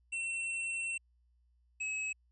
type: tone pair in turn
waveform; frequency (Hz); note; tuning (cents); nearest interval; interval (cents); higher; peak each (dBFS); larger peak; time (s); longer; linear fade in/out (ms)
square; 2705 / 2570; E7 / E7; +44 / -45; minor second; 89; first; -35 / -35; neither; 0.12-0.98 / 1.8-2.13; first; 10
effects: added 60 Hz sine -67 dBFS peak until 2.31 s + resampled to 24000 Hz